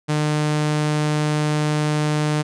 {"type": "tone", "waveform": "sawtooth", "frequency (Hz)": 151, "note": "D3", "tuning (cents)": 48, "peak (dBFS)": -14, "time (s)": [0.08, 2.43], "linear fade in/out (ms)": 20, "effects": ["resampled to 22050 Hz"]}